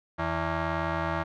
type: ring-modulated tone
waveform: 10% pulse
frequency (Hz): 247.1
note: B3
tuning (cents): +1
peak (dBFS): -15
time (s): 0.18-1.24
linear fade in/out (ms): 20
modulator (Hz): 410
effects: low-pass 2000 Hz 12 dB/octave